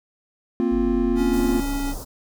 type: chord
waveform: triangle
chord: Bb suspended second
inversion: none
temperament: just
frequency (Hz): 233.1 / 262.2 / 349.6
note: Bb3 / C4 / F4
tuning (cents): 0 / +4 / +2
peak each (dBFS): -21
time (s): 0.6-1.6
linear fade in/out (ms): 0
type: exponential sweep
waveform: sine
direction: down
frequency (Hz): 50.5 to 31.29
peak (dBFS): -26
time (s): 0.71-1.98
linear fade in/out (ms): 20
type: tone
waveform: square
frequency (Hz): 280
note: C#4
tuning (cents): +18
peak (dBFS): -26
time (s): 1.15-1.95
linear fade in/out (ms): 50
type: band-stop noise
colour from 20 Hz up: pink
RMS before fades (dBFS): -35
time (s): 1.32-2.05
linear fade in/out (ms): 20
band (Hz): 1100 to 5100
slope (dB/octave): 24
effects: none